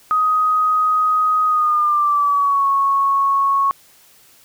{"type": "tone with pitch glide", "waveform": "sine", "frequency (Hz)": [1253, 1103.5], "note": ["D#6", "C#6"], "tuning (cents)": [12, -8], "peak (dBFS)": -13, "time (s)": [0.11, 3.71], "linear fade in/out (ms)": 0, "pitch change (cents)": -220, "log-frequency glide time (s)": [1.46, 2.67], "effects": ["white hiss -50 dBFS RMS until 4.44 s"]}